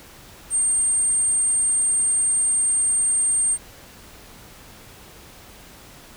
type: tone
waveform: sine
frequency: 8690 Hz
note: C#9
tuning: 35 cents flat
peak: -17 dBFS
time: 0.5-3.58 s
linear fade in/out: 50 ms
effects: pink hiss -45 dBFS RMS until 6.16 s